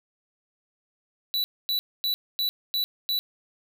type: tone bursts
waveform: square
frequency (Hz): 3951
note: B7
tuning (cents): 0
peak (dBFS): -24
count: 6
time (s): 1.34-3.19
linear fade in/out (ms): 0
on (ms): 100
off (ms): 250
effects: none